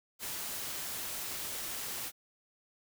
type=noise; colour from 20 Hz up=white; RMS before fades=-39 dBFS; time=0.19-2.12 s; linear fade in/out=50 ms; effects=none